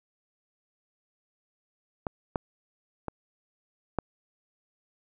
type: clicks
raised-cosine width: 1 ms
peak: -16 / -13 / -18 / -12 dBFS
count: 4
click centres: 2.068 / 2.358 / 3.083 / 3.987 s
effects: none